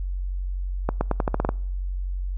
accelerating click train, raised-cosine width 1 ms, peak -8 dBFS, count 9, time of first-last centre 0.89-1.491 s, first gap 120 ms, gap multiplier 0.86, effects noise-tail reverb RT60 0.7 s tail -26 dB re dry + added 46 Hz sine -25 dBFS peak until 2.37 s

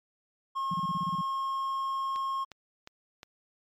triangle tone, 1078 Hz, C#6, 49 cents flat, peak -27 dBFS, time 0.55-2.45 s, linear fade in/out 20 ms
sine tone bursts, 174.3 Hz, F3, 3 cents flat, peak -31 dBFS, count 9, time 0.71-1.213 s, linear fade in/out 5 ms, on 31 ms, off 28 ms
click train, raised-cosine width 0.2 ms, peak -27 dBFS, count 4, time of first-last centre 2.16-3.231 s, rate 2.8 Hz
effects MP3 96 kbps

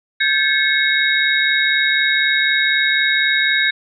sine tone cluster, 1582 / 1726 / 2180 / 3780 Hz, G6 / A6 / C#7 / A#7, +15 / -34 / -29 / +23 cents, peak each -19 dBFS, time 0.2-3.71 s, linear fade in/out 10 ms, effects none

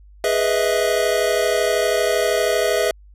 square chord, E major seventh, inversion first, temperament equal with one note detuned, 415.3 / 493.9 / 626.6 / 659.3 Hz, G#4 / B4 / D#5 / E5, 0 / 0 / +12 / 0 cents, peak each -23 dBFS, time 0.24-2.91 s, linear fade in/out 2 ms, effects added 50 Hz sine -43 dBFS peak until 3.14 s + resampled to 32000 Hz

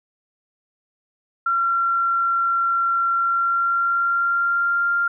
sine tone with pitch glide, 1368 to 1393.5 Hz, F6 to F6, -36 to -4 cents, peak -17 dBFS, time 1.46-5.08 s, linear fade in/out 5 ms, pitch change +32 cents, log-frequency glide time 3.11-4.95 s, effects none

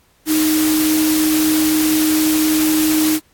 sine tone in noise, 311.1 Hz, D#4, in tune, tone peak -13 dBFS, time 0.26-3.2 s, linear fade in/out 50 ms, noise white, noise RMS -21 dBFS, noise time 0.26-3.2 s, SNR +5 dB, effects pink hiss -56 dBFS RMS until 3.33 s + AAC 64 kbps

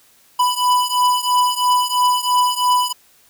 square beating tone pair, 991 / 994 Hz, B5 / B5, +6 / +11 cents, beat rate 3 Hz, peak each -17 / -19 dBFS, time 0.39-2.93 s, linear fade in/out 10 ms, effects white hiss -53 dBFS RMS until 3.29 s

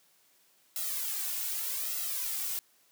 blue noise with flanger, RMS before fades -34 dBFS, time 0.76-2.59 s, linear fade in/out 0 ms, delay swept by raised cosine 1.5 to 2.8 ms, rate 0.83 Hz, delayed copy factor +0.8, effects white hiss -66 dBFS RMS until 2.91 s + high-pass 150 Hz 12 dB/octave

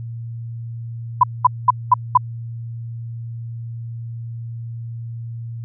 sine tone bursts, 998 Hz, B5, 18 cents sharp, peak -6 dBFS, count 5, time 1.21-2.175 s, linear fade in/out 5 ms, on 25 ms, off 210 ms, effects added 116 Hz sine -27 dBFS peak until 5.64 s

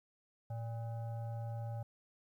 sine tone with frequency modulation, 113.5 Hz, A#2, 46 cents flat, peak -38 dBFS, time 0.5-1.83 s, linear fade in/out 5 ms, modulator 693 Hz, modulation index 0.47, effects 12-bit

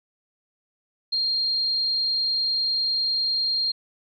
sine tone, 4210 Hz, C8, 10 cents sharp, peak -21 dBFS, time 1.12-3.72 s, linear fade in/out 10 ms, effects none

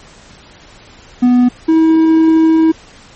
triangle tone pair in turn, 246.9 / 321.7 Hz, B3 / E4, 0 / -42 cents, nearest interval perfect fourth, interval 458 cents, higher second, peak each -4 dBFS, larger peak neither, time 1.22-1.49 / 1.68-2.72 s, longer second, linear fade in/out 10 ms, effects pink hiss -40 dBFS RMS until 3.15 s + MP3 32 kbps

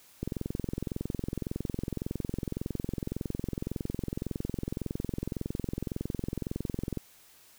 click train, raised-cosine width 3 ms, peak -19 dBFS, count 148, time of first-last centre 0.23-6.973 s, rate 21.8 Hz, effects white hiss -58 dBFS RMS until 7.58 s

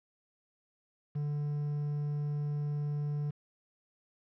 triangle tone with quantisation, 146.83 Hz, D3, in tune, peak -29 dBFS, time 1.15-3.31 s, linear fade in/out 10 ms, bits 9, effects low-pass 2000 Hz 12 dB/octave

